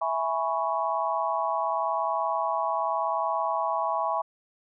sine chord, C# minor seventh, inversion first, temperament equal, 659.3 / 830.6 / 987.8 / 1108.7 Hz, E5 / G#5 / B5 / C#6, 0 / 0 / 0 / 0 cents, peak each -30 dBFS, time 0.01-4.22 s, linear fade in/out 10 ms, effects none

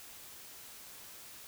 silence, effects white hiss -51 dBFS RMS until 1.47 s

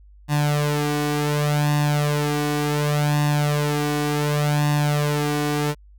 sawtooth tone with flanger, 147.6 Hz, D3, 9 cents sharp, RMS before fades -21 dBFS, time 0.28-5.75 s, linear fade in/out 50 ms, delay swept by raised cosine 1.1 to 2.7 ms, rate 0.68 Hz, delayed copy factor +0.75, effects added 50 Hz sine -45 dBFS peak until 5.98 s

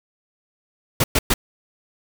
pink noise bursts, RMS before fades -17 dBFS, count 3, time 1-1.34 s, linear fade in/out 5 ms, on 40 ms, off 110 ms, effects none

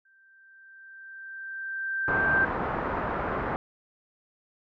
sine tone with exponential growth, 1568 Hz, G6, in tune, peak -19 dBFS, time 0.05-2.45 s, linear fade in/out 5 ms, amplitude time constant 520 ms
white low-pass noise, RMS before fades -30 dBFS, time 2.08-3.56 s, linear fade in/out 0 ms, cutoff 1400 Hz, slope 24 dB/octave
effects none

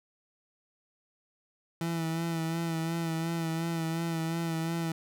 30% pulse tone with vibrato, 164.81 Hz, E3, in tune, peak -27 dBFS, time 1.81-4.92 s, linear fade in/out 2 ms, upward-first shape sine, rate 2.8 Hz, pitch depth 32 cents each way, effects none

